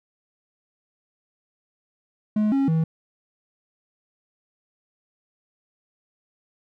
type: tone with pitch steps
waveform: triangle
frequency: 212.6 / 273.4 / 161.2 Hz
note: G#3 / C#4 / E3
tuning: +41 / -24 / -38 cents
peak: -16 dBFS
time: 2.36-2.84 s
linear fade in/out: 5 ms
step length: 160 ms
effects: none